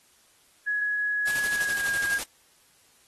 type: tone with pitch glide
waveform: sine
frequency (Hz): 1679 to 1627.4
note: G#6 to G#6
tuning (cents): +18 to -36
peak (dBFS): -24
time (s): 0.66-2.19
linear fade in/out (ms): 20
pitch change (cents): -54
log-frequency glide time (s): 1.49-1.87
type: noise with tremolo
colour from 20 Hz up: white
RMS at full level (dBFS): -32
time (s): 1.27-2.24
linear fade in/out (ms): 5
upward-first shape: square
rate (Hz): 12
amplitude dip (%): 50
effects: white hiss -61 dBFS RMS until 3.07 s + AAC 32 kbps